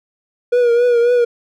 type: tone with vibrato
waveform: triangle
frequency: 480 Hz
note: B4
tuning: 49 cents flat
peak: -8 dBFS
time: 0.52-1.25 s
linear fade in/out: 10 ms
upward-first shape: triangle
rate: 3.7 Hz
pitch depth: 53 cents each way
effects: none